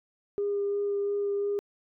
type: tone with vibrato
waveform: sine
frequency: 404.6 Hz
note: G#4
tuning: 45 cents flat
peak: -25 dBFS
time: 0.38-1.59 s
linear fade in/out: 0 ms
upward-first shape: sine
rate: 2.9 Hz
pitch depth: 10 cents each way
effects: tanh soft clip ceiling -21 dBFS